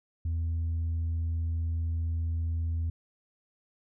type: tone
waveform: sine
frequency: 82.41 Hz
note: E2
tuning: in tune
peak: -25 dBFS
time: 0.25-2.9 s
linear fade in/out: 5 ms
effects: tanh soft clip ceiling -26 dBFS